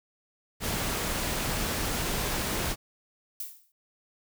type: noise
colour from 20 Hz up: pink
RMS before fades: -30 dBFS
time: 0.6-2.76 s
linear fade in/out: 50 ms
type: noise with exponential decay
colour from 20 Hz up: violet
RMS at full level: -33 dBFS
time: 3.4-3.72 s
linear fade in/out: 2 ms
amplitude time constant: 68 ms
effects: none

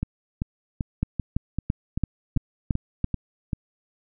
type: two click trains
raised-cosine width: 5 ms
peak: -10 / -13 dBFS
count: 7 / 10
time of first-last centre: 1.03-3.043 / 0.03-3.532 s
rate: 2.98 / 2.57 Hz
effects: none

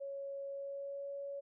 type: tone with pitch glide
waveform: sine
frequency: 554.4 to 560.5 Hz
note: C#5 to C#5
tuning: 0 to +19 cents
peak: -40 dBFS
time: 0-1.41 s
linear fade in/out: 20 ms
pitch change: +19 cents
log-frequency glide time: 0.47-1.09 s
effects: none

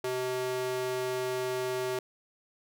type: tone with high-pass filter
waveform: square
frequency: 127.4 Hz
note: C3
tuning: 46 cents flat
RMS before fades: -32 dBFS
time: 0.04-1.99 s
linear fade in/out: 2 ms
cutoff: 390 Hz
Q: 1.7
effects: none

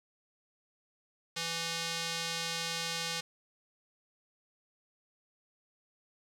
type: tone with band-pass filter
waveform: square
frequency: 166.3 Hz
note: E3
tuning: 16 cents sharp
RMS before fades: -36 dBFS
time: 1.36-3.21 s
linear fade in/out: 10 ms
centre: 4500 Hz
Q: 1.1
effects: none

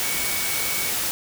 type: tone in noise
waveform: sine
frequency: 2242 Hz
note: C#7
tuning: 19 cents sharp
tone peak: -31 dBFS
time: 0.03-0.9 s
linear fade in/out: 0 ms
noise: white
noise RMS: -25 dBFS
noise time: 0-1.11 s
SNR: -9 dB
effects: none

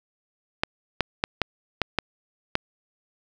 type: clicks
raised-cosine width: 0.3 ms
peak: -5 dBFS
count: 7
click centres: 0.635 / 1.007 / 1.239 / 1.417 / 1.817 / 1.987 / 2.554 s
effects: none

